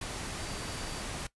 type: tone in noise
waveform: sine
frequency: 4652 Hz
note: D8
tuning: 17 cents flat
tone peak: -48 dBFS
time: 0.4-1.02 s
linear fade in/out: 5 ms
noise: pink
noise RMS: -38 dBFS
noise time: 0.01-1.27 s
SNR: -13 dB
effects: noise-tail reverb RT60 0.1 s tail -18 dB re dry + resampled to 24000 Hz